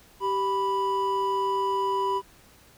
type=tone pair together; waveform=triangle; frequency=390 / 988.1 Hz; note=G4 / B5; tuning=-9 / +1 cents; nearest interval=octave + major third; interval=1610 cents; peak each=-26 / -23 dBFS; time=0.2-2.22 s; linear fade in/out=50 ms; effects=pink hiss -55 dBFS RMS until 2.77 s